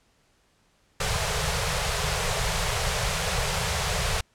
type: band-stop noise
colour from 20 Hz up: pink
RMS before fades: -26 dBFS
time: 1-4.21 s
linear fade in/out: 5 ms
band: 180 to 410 Hz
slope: 96 dB/octave
effects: pink hiss -65 dBFS RMS until 4.34 s + low-pass 9000 Hz 12 dB/octave